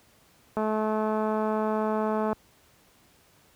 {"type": "click train", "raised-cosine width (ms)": 1, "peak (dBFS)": -15, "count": 381, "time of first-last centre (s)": [0.57, 2.329], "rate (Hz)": 216, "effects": ["pink hiss -60 dBFS RMS until 3.55 s", "high-pass 60 Hz 12 dB/octave"]}